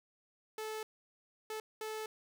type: tone bursts at uneven times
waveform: sawtooth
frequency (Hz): 434.9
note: A4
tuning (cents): -20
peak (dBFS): -35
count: 3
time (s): 0.58-0.83 / 1.5-1.6 / 1.81-2.06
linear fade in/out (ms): 2
effects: none